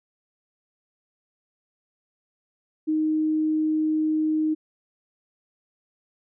sine tone, 311.1 Hz, D#4, in tune, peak -20 dBFS, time 2.87-4.55 s, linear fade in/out 20 ms, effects none

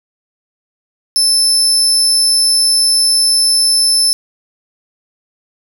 30% pulse tone, 5274 Hz, E8, in tune, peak -5 dBFS, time 1.16-4.13 s, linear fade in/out 0 ms, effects none

